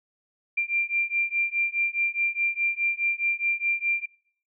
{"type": "beating tone pair", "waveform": "sine", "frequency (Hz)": [2373, 2377.8], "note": ["D7", "D7"], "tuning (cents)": [17, 21], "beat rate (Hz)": 4.8, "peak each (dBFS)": -26, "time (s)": [0.57, 4.06], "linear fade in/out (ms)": 10, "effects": ["noise-tail reverb RT60 0.6 s tail -25 dB re dry"]}